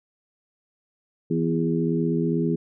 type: harmonic tone with a mistuned harmonic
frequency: 82.41 Hz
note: E2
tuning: in tune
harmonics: 2 / 3 / 4 / 5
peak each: -24 / -26 / -27 / -28 dBFS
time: 1.3-2.56 s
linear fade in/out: 10 ms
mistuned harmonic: 4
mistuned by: +35 cents
effects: none